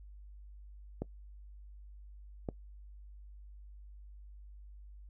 clicks, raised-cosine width 2 ms, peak -22 dBFS, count 2, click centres 1.02 / 2.488 s, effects noise-tail reverb RT60 0.1 s tail -21 dB re dry + added 50 Hz sine -49 dBFS peak until 5.09 s

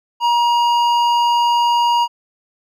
sine tone with hard clipping, 950 Hz, A#5, 33 cents sharp, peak -14 dBFS, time 0.2-2.08 s, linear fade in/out 50 ms, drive 10 dB, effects none

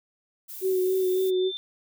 violet noise, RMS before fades -39 dBFS, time 0.48-1.31 s, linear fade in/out 20 ms
sine tone with exponential growth, 3561 Hz, A7, 20 cents sharp, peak -30 dBFS, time 0.51-1.57 s, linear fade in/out 0 ms, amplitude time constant 230 ms
sine tone with vibrato, 373.2 Hz, F#4, 15 cents sharp, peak -21 dBFS, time 0.61-1.52 s, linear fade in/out 50 ms, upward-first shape sine, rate 3.6 Hz, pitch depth 24 cents each way
effects none

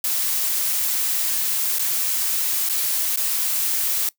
blue noise with dropouts, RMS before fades -22 dBFS, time 0.04-4.09 s, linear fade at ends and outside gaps 2 ms, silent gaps 1.786-1.793 / 2.69-2.696 / 3.16-3.172 s, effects noise-tail reverb RT60 0.1 s tail -20 dB re dry

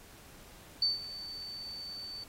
sine tone with ADSR envelope, 4542 Hz, C#8, 41 cents sharp, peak -24 dBFS, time 0.82-2.24 s, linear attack 3 ms, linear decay 160 ms, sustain -16 dB, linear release 5 ms, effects pink hiss -55 dBFS RMS until 2.28 s + AAC 48 kbps

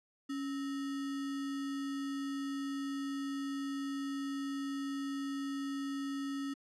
sine tone with sample-and-hold, 277.2 Hz, C#4, in tune, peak -35 dBFS, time 0.29-6.54 s, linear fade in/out 10 ms, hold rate 1575 Hz, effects low-pass 8000 Hz 12 dB/octave

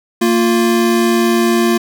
square tone pair together, 230 / 350.1 Hz, A#3 / F4, -23 / +4 cents, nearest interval perfect fifth, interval 727 cents, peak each -14 dBFS, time 0.21-1.78 s, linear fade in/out 10 ms, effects none

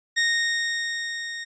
sawtooth tone with level ramp, 1856 Hz, A#6, 8 cents flat, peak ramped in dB -15 to -28 dBFS, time 0.16-1.45 s, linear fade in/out 20 ms, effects resampled to 16000 Hz

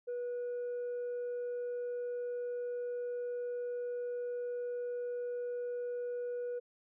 sine tone, 486.7 Hz, B4, 25 cents flat, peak -33 dBFS, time 0.07-6.6 s, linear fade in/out 20 ms, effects tanh soft clip ceiling -34 dBFS

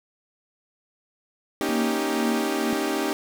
sawtooth chord, Eb dominant seventh, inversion second, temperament equal, 233.1 / 277.2 / 311.1 / 392 Hz, Bb3 / Db4 / Eb4 / G4, 0 / 0 / 0 / 0 cents, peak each -30 / -25 / -24 / -24 dBFS, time 1.61-3.13 s, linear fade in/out 0 ms
sine tone with tremolo, 233.1 Hz, A#3, in tune, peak -21 dBFS, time 1.69-2.73 s, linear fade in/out 0 ms, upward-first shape triangle, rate 2.1 Hz, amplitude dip 90%
effects none

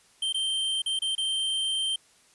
square tone with dropouts, 3136 Hz, G7, in tune, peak -26 dBFS, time 0.22-1.96 s, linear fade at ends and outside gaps 5 ms, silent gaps 0.326-0.343 / 0.82-0.86 / 0.991-1.019 / 1.152-1.179 s, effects white hiss -60 dBFS RMS until 2.34 s + resampled to 24000 Hz

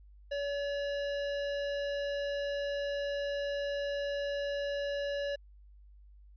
square tone, 569 Hz, C#5, 45 cents sharp, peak -33 dBFS, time 0.31-5.36 s, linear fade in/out 10 ms, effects added 50 Hz sine -53 dBFS peak until 6.36 s + resampled to 11025 Hz

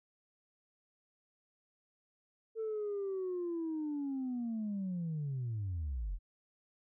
sine linear sweep, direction down, 450 to 37.67 Hz, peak -33 dBFS, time 2.55-6.19 s, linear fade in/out 50 ms, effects tanh soft clip ceiling -32 dBFS

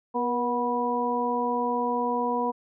harmonic tone with a mistuned harmonic, 244.4 Hz, B3, 18 cents flat, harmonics 1 / 2 / 3 / 4, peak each -30 / -29 / -32 / -27 dBFS, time 0.14-2.52 s, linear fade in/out 20 ms, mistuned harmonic 2, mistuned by -31 cents, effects none

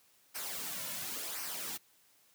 white noise with flanger, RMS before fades -40 dBFS, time 0.34-1.78 s, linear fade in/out 20 ms, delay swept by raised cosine 0.27 to 2.57 ms, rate 0.93 Hz, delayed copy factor -0.55, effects white hiss -67 dBFS RMS until 2.34 s + high-pass 80 Hz 12 dB/octave

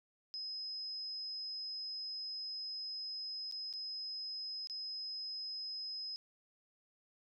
sine tone with dropouts, 5080 Hz, D#8, 35 cents sharp, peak -40 dBFS, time 0.34-6.16 s, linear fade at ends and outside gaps 0 ms, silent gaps 3.513-3.523 / 3.728-3.737 / 4.672-4.698 s, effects none

